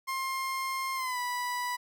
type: tone with pitch glide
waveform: 30% pulse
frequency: 1061 to 984.2 Hz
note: C6 to B5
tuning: +24 to -6 cents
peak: -28 dBFS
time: 0.07-1.77 s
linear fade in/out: 20 ms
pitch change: -130 cents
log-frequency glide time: 0.95-1.19 s
effects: none